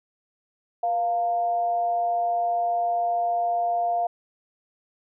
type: tone with amplitude modulation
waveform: sine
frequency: 698.5 Hz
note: F5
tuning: in tune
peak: -19 dBFS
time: 0.83-4.07 s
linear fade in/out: 5 ms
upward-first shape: sine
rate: 215 Hz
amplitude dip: 45%
effects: none